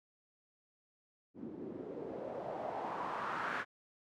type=noise with low-pass filter sweep; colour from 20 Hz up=white; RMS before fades=-41 dBFS; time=1.34-3.65 s; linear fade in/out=50 ms; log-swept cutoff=260 to 1600 Hz; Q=2.9; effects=high-pass 150 Hz 12 dB/octave